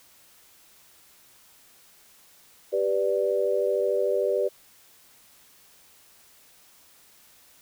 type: chord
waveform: sine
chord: G major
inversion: none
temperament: equal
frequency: 392 / 493.9 / 587.3 Hz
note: G4 / B4 / D5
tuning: 0 / 0 / 0 cents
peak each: -26 dBFS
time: 2.72-4.49 s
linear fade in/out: 20 ms
effects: white hiss -56 dBFS RMS until 7.61 s